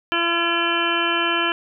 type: harmonic tone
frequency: 339.7 Hz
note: F4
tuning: 48 cents flat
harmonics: 1 / 2 / 3 / 4 / 5 / 7 / 8 / 9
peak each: -26 / -30 / -27 / -25 / -25 / -28 / -28 / -25 dBFS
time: 0.12-1.52 s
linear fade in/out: 0 ms
effects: none